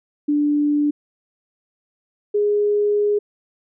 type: tone pair in turn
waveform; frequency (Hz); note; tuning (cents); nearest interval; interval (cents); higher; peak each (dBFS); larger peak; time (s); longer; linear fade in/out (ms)
sine; 293.7 / 414; D4 / G#4; 0 / -5; tritone; 595; second; -15; neither; 0.28-0.91 / 2.34-3.19; second; 10
effects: none